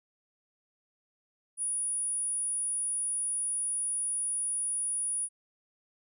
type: tone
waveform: sine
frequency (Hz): 9720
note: D#9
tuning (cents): -42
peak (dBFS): -29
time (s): 1.57-5.29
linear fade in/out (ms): 50
effects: none